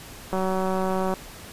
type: click train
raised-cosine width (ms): 1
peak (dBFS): -13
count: 153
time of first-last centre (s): 0.33-1.139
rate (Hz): 188
effects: pink hiss -42 dBFS RMS until 1.52 s + resampled to 32000 Hz